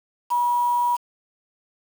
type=tone with quantisation; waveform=sine; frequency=966 Hz; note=B5; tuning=39 cents flat; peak=-18 dBFS; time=0.3-0.97 s; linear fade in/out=20 ms; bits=6; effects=none